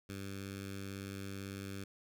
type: tone with notch filter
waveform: 10% pulse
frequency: 98 Hz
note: G2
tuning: in tune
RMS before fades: -44 dBFS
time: 0.09-1.84 s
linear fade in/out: 5 ms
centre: 710 Hz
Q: 0.66
effects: none